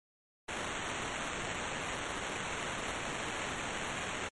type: noise with sample-and-hold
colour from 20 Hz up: blue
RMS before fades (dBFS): -38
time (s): 0.48-4.29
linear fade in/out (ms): 10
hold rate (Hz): 4900
effects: MP3 48 kbps